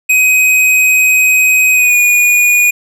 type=tone with pitch glide; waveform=square; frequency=2518 to 2451 Hz; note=D#7 to D#7; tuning=+20 to -27 cents; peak=-7 dBFS; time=0.09-2.71 s; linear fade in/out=10 ms; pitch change=-47 cents; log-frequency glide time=1.73-1.96 s; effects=none